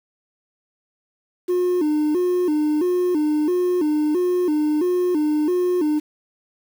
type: tone with vibrato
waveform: sine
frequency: 329.6 Hz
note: E4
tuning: in tune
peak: -14 dBFS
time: 1.48-6 s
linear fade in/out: 20 ms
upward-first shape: square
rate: 1.5 Hz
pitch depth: 150 cents each way
effects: tanh soft clip ceiling -16 dBFS + 7-bit